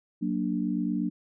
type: chord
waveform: sine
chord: Gb augmented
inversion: none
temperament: equal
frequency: 185 / 233.1 / 293.7 Hz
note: Gb3 / Bb3 / D4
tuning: 0 / 0 / 0 cents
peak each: -30 dBFS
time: 0.21-1.1 s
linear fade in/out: 20 ms
effects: none